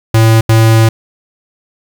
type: tone bursts at uneven times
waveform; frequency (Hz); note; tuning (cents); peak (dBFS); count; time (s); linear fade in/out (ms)
square; 112.2; A2; +34; -5; 2; 0.14-0.41 / 0.49-0.89; 5
effects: 7-bit